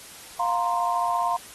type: chord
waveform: sine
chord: F suspended fourth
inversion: none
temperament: equal with one note detuned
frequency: 703.3 / 932.3 / 1046.5 Hz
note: F5 / Bb5 / C6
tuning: +12 / 0 / 0 cents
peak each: -26 dBFS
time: 0.39-1.37 s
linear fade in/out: 10 ms
effects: white hiss -44 dBFS RMS until 1.54 s + AAC 32 kbps